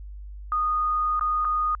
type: tone with dropouts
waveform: sine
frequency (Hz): 1234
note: D#6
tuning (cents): -15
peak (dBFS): -21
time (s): 0.52-1.75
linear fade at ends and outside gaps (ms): 1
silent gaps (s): 1.195-1.21 / 1.447-1.451
effects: added 50 Hz sine -36 dBFS peak until 1.8 s